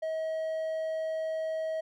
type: tone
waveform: triangle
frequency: 638 Hz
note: D#5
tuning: 43 cents sharp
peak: -28 dBFS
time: 0.02-1.81 s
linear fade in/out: 10 ms
effects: none